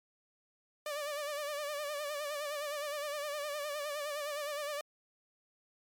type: tone with vibrato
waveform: sawtooth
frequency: 587.3 Hz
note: D5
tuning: in tune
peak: -32 dBFS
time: 0.86-4.81 s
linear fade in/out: 2 ms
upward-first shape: sine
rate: 9.7 Hz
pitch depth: 64 cents each way
effects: MP3 96 kbps